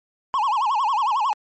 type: tone with vibrato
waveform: triangle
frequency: 962 Hz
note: B5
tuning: 46 cents flat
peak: -16 dBFS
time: 0.34-1.33 s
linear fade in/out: 0 ms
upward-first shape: sine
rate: 11 Hz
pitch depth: 260 cents each way
effects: MP3 32 kbps